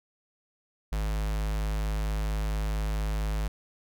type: tone with notch filter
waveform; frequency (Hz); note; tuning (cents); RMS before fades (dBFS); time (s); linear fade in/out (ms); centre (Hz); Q
square; 52.2; G#1; +10; -29; 0.92-3.48; 5; 310; 1.7
effects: none